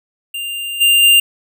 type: tone with level steps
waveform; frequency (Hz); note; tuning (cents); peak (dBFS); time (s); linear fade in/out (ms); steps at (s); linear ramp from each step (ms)
square; 2794; F7; 0; -22 / -9 / -7; 0.34-1.2; 5; 0.8 / 1.02; 20
effects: none